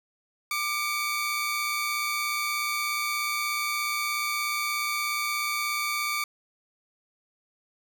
sawtooth tone pair together, 1190.9 / 2265 Hz, D6 / C#7, +24 / +37 cents, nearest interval major seventh, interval 1113 cents, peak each -26 dBFS, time 0.51-6.24 s, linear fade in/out 2 ms, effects none

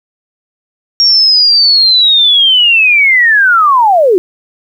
sine linear sweep, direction down, 5588 to 339.9 Hz, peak -4 dBFS, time 1-4.18 s, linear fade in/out 0 ms, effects 7-bit

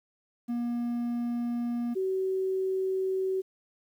triangle / sine tone pair in turn, 238.6 / 379.1 Hz, A#3 / F#4, +41 / +42 cents, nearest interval minor sixth, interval 801 cents, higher second, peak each -26 dBFS, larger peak neither, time 0.48-1.95 / 1.95-3.42 s, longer neither, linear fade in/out 20 ms, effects 10-bit

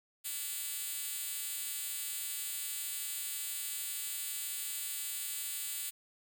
5% pulse tone with high-pass filter, 287.3 Hz, D4, 38 cents flat, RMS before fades -39 dBFS, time 0.24-5.91 s, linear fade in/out 20 ms, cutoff 7700 Hz, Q 0.51, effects none

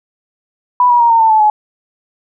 sine tone with pitch steps, 987.8 / 963 / 938.8 / 915.3 / 892.3 / 869.9 / 848.1 Hz, B5 / B5 / A#5 / A#5 / A5 / A5 / G#5, 0 / -44 / +12 / -32 / +24 / -20 / +36 cents, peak -6 dBFS, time 0.8-1.5 s, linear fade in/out 2 ms, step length 100 ms, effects none

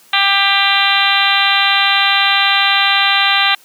harmonic tone, 396 Hz, G4, 18 cents sharp, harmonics 2 / 3 / 4 / 5 / 6 / 7 / 8 / 9 / 10, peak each -19 / -19 / -19 / -19 / -19 / -19 / -19 / -19 / -19 dBFS, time 0.13-3.55 s, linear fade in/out 5 ms, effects white hiss -47 dBFS RMS until 3.64 s + high-pass 150 Hz 12 dB/octave

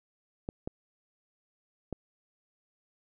clicks, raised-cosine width 2 ms, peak -21 dBFS, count 3, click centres 0.489 / 0.675 / 1.927 s, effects none

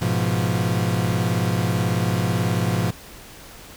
40% pulse chord, F diminished, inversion first, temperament equal with one note detuned, 105.15 / 123.47 / 174.61 Hz, Ab2 / Cb3 / F3, +22 / 0 / 0 cents, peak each -23 dBFS, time 0.01-2.91 s, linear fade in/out 10 ms, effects pink hiss -42 dBFS RMS until 3.76 s

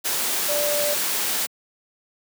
sine tone in noise, 587.3 Hz, D5, in tune, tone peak -23 dBFS, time 0.48-0.95 s, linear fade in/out 20 ms, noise white, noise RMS -24 dBFS, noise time 0.04-1.47 s, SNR -2 dB, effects high-pass 200 Hz 12 dB/octave

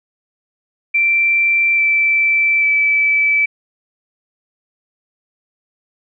sine tone with pitch steps, 2349 / 2329 / 2309 Hz, D7 / D7 / D7, 0 / -15 / -30 cents, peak -11 dBFS, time 0.94-3.46 s, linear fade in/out 10 ms, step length 840 ms, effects none

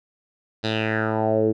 10% pulse tone with low-pass filter sweep, 109.9 Hz, A2, 2 cents flat, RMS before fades -22 dBFS, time 0.63-1.53 s, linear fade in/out 20 ms, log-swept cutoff 4300 to 360 Hz, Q 4.2, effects none

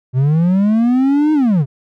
triangle linear two-way sweep, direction up then down, 123.47 to 312.7 to 123.47 Hz, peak -8 dBFS, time 0.13-1.66 s, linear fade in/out 50 ms, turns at 1.33 s, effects none

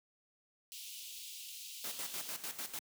pink high-pass noise, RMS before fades -48 dBFS, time 0.72-2.29 s, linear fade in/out 0 ms, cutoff 2700 Hz, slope 48 dB/octave
white noise with tremolo, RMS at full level -41 dBFS, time 1.84-2.79 s, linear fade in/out 2 ms, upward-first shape square, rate 6.7 Hz, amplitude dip 70%
effects high-pass 150 Hz 12 dB/octave

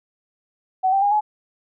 sine tone with pitch steps, 752 / 782.1 / 813.5 / 846 Hz, F#5 / G5 / G#5 / G#5, +28 / -4 / -36 / +32 cents, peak -15 dBFS, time 0.83-1.21 s, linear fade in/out 20 ms, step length 95 ms, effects none

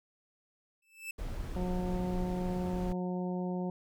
45% pulse tone with exponential growth, 2637 Hz, E7, in tune, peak -35 dBFS, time 0.82-1.11 s, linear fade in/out 5 ms, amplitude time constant 61 ms
brown noise, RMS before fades -38 dBFS, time 1.18-2.93 s, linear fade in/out 10 ms
harmonic tone, 180.9 Hz, F#3, 39 cents flat, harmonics 1 / 2 / 3 / 4 / 5, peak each -33 / -39 / -43 / -45 / -47 dBFS, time 1.56-3.7 s, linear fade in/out 2 ms
effects none

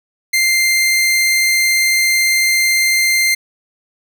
sawtooth tone, 2094 Hz, C7, 1 cent sharp, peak -8 dBFS, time 0.33-3.35 s, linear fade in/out 10 ms, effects none

